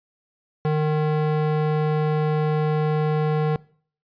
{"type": "tone with band-pass filter", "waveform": "square", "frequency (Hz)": 153.2, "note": "D#3", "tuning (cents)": -27, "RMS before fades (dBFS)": -21, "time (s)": [0.65, 3.56], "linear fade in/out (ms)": 0, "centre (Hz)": 440, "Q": 0.63, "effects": ["noise-tail reverb RT60 0.5 s tail -22 dB re dry", "resampled to 11025 Hz"]}